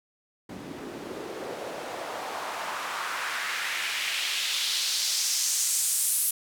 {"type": "noise with band-pass filter sweep", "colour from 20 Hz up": "white", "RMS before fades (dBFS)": -30, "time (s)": [0.49, 6.31], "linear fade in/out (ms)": 5, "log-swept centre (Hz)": [230, 11000], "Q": 1.7, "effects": []}